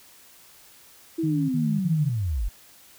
sine linear sweep, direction down, 333.3 to 38.89 Hz, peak -23 dBFS, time 1.18-2.49 s, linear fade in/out 10 ms
sine tone bursts, 155.56 Hz, D#3, in tune, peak -24 dBFS, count 3, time 1.23-2.102 s, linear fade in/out 10 ms, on 260 ms, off 46 ms
effects white hiss -52 dBFS RMS until 2.98 s

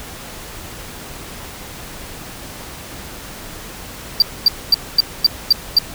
triangle tone bursts, 4691 Hz, D8, 3 cents flat, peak -5 dBFS, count 7, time 4.2-5.787 s, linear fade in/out 2 ms, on 21 ms, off 240 ms, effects pink hiss -33 dBFS RMS until 5.94 s

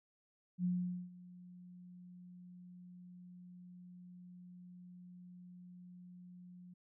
sine tone with ADSR envelope, 179.1 Hz, F3, 44 cents sharp, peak -31 dBFS, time 0.58-6.74 s, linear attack 65 ms, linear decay 450 ms, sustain -21 dB, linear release 9 ms, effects none

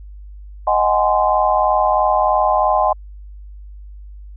sine chord, Ab dominant seventh, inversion second, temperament just, 623 / 747.5 / 830.6 / 1038.3 Hz, Eb5 / Gb5 / Ab5 / C6, +2 / +17 / 0 / -14 cents, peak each -18 dBFS, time 0.67-2.93 s, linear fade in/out 5 ms, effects added 50 Hz sine -33 dBFS peak until 4.36 s

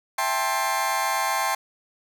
sawtooth chord, A minor seventh, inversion second, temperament just, 660 / 792 / 880 / 1056 Hz, E5 / G5 / A5 / C6, +2 / +18 / 0 / +16 cents, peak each -28 / -23 / -25 / -22 dBFS, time 0.18-1.55 s, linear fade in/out 5 ms, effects 9-bit

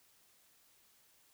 silence, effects white hiss -68 dBFS RMS until 1.33 s

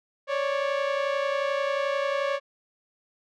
sawtooth tone pair together, 550.7 / 582 Hz, C#5 / D5, -11 / -16 cents, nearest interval minor second, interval 95 cents, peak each -22 / -25 dBFS, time 0.27-2.4 s, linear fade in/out 50 ms, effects low-pass 3000 Hz 12 dB/octave

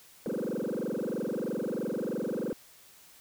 sine tone with frequency modulation, 359.3 Hz, F4, 49 cents sharp, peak -27 dBFS, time 0.26-2.53 s, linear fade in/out 0 ms, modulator 23.1 Hz, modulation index 7.5, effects tanh soft clip ceiling -29 dBFS + white hiss -56 dBFS RMS until 3.2 s

